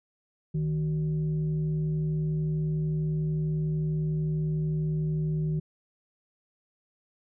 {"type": "tone with frequency modulation", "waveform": "sine", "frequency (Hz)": 155.56, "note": "D#3", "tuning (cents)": 0, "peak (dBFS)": -25, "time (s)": [0.54, 5.6], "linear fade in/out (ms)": 10, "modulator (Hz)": 220, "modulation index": 0.35, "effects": []}